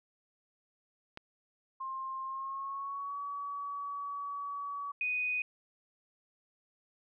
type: click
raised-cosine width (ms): 0.3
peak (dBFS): -27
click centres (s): 1.174
type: tone with pitch glide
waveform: sine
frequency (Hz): 1060 to 1136.1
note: C6 to C#6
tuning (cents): +22 to +42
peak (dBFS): -36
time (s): 1.8-4.92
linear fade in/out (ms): 10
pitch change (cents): +120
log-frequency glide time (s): 2.24-3.19
type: tone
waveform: sine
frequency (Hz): 2489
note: D#7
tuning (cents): 0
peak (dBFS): -30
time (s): 5.01-5.42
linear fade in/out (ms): 2
effects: none